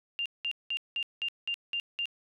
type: tone bursts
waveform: sine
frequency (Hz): 2794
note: F7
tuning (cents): 0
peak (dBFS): -29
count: 8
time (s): 0.19-2.056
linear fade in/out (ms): 0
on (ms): 67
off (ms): 190
effects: none